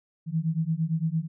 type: beating tone pair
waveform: sine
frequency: 157.3 / 166.1 Hz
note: D#3 / E3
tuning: +19 / +13 cents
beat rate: 8.8 Hz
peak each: -27 / -27 dBFS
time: 0.26-1.28 s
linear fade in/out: 50 ms
effects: none